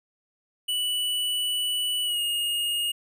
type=tone with pitch glide; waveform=square; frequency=2960 to 2856 Hz; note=F#7 to F7; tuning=0 to +38 cents; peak=-25 dBFS; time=0.68-2.92 s; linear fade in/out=10 ms; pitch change=-62 cents; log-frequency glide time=2.04-2.2 s; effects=none